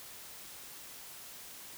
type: silence
effects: white hiss -49 dBFS RMS until 1.77 s

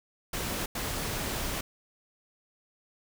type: noise bursts at uneven times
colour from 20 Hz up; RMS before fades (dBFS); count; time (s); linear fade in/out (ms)
pink; -33; 2; 0.33-0.66 / 0.75-1.61; 5
effects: none

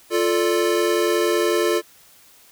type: chord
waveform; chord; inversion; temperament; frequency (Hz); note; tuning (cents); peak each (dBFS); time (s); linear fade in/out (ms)
square; D minor; first; equal; 349.2 / 440 / 587.3; F4 / A4 / D5; 0 / 0 / 0; -21 / -22 / -26; 0.1-1.82; 50
effects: white hiss -51 dBFS RMS until 2.51 s

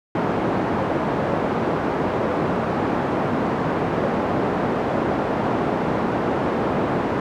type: band-pass noise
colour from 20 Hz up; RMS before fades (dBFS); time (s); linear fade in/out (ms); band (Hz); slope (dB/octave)
pink; -22; 0.15-7.2; 2; 180 to 1000; 12
effects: none

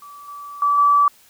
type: tone with level steps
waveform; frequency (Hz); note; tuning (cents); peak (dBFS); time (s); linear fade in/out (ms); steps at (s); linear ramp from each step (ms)
sine; 1154; D6; -31; -37 / -32 / -14 / -11; 0.02-1.08; 2; 0.28 / 0.62 / 0.78; 2
effects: white hiss -52 dBFS RMS until 1.29 s

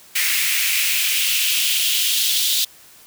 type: noise with high-pass filter sweep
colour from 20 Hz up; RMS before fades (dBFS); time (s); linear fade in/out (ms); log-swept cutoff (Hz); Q
white; -19; 0.15-2.65; 10; 2100 to 3600; 3.3
effects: white hiss -47 dBFS RMS until 3.06 s

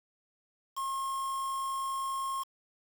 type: tone with quantisation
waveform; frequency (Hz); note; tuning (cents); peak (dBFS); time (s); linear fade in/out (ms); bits
triangle; 1075; C6; +47; -30; 0.76-2.44; 20; 7
effects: none

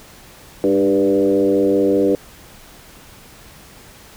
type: tone with frequency modulation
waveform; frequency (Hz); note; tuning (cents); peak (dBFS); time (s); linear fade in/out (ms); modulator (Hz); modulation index
sine; 394.9; G4; +13; -12; 0.64-2.15; 0; 94.9; 1.5
effects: pink hiss -43 dBFS RMS until 4.16 s

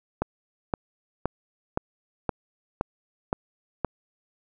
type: click train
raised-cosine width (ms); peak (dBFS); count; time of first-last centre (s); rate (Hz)
1; -10; 8; 0.22-3.847; 1.93
effects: none

